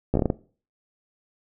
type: slowing click train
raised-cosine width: 2 ms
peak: -8 dBFS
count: 7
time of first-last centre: 0.14-0.302 s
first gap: 14 ms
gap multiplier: 1.26
effects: noise-tail reverb RT60 0.4 s tail -19 dB re dry